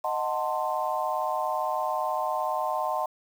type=chord; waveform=sine; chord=D# diminished seventh; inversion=none; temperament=equal with one note detuned; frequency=622.3 / 740 / 889.7 / 1046.5 Hz; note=D#5 / F#5 / A5 / C6; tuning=0 / 0 / +19 / 0 cents; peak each=-31 dBFS; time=0.04-3.06 s; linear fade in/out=5 ms; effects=8-bit